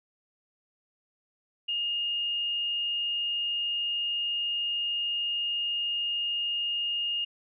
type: tone with frequency modulation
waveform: sine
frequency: 2840 Hz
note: F7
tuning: 28 cents sharp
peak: -27 dBFS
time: 1.68-7.25 s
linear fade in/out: 10 ms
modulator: 93.6 Hz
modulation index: 0.27
effects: none